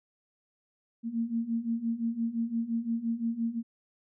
sine beating tone pair, 227 / 232.8 Hz, A#3 / A#3, -46 / -2 cents, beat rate 5.8 Hz, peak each -33 / -30 dBFS, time 1.03-3.63 s, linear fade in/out 50 ms, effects none

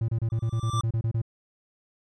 triangle tone bursts, 113.4 Hz, A#2, 47 cents flat, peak -21 dBFS, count 12, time 0.01-1.217 s, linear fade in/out 5 ms, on 74 ms, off 29 ms
square tone with exponential growth, 1174.7 Hz, D6, in tune, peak -26 dBFS, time 0.3-0.81 s, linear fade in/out 2 ms, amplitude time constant 110 ms
effects resampled to 22050 Hz

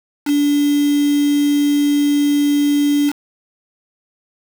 sine tone with quantisation, 289.3 Hz, D4, 26 cents flat, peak -12 dBFS, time 0.25-3.13 s, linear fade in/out 50 ms, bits 4, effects none

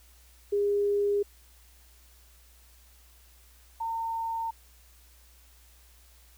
sine tone pair in turn, 406.8 / 909.6 Hz, G#4 / A#5, -36 / -43 cents, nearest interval octave + major second, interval 1393 cents, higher second, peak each -23 / -29 dBFS, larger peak first, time 0.52-1.23 / 3.8-4.51 s, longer neither, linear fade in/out 10 ms, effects added 60 Hz sine -56 dBFS peak until 6.37 s + white hiss -60 dBFS RMS until 6.37 s

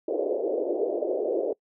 pink band-pass noise, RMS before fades -27 dBFS, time 0.08-1.53 s, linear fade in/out 5 ms, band 350 to 590 Hz, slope 48 dB/octave, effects noise-tail reverb RT60 0.1 s tail -24 dB re dry

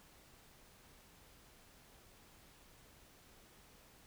silence, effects pink hiss -63 dBFS RMS until 4.06 s

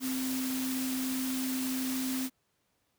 sine tone in noise, 260 Hz, C4, 11 cents flat, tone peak -31 dBFS, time 0-2.3 s, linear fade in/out 50 ms, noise white, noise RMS -38 dBFS, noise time 0-2.3 s, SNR +4 dB, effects pink hiss -75 dBFS RMS until 2.98 s + high-pass 80 Hz 12 dB/octave

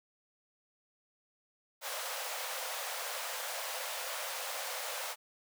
pink high-pass noise, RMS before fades -39 dBFS, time 1.81-5.16 s, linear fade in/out 50 ms, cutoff 490 Hz, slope 96 dB/octave, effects none

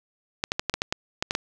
clicks, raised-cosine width 0.2 ms, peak -7 dBFS, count 10, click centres 0.439 / 0.519 / 0.595 / 0.697 / 0.74 / 0.819 / 0.925 / 1.225 / 1.309 / 1.351 s, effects none

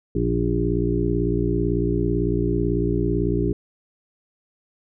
harmonic tone with a mistuned harmonic, 58 Hz, A#1, 8 cents flat, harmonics 1 / 2 / 3 / 5 / 6 / 7, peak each -26 / -26 / -26 / -26 / -26 / -26 dBFS, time 0.15-3.53 s, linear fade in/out 5 ms, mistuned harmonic 1, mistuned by -98 cents, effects none

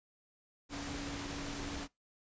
sine tone in noise, 283.7 Hz, C#4, 40 cents sharp, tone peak -43 dBFS, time 0.69-1.88 s, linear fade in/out 50 ms, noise pink, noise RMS -42 dBFS, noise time 0.69-1.88 s, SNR -4 dB, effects noise-tail reverb RT60 0.2 s tail -23 dB re dry + resampled to 16000 Hz

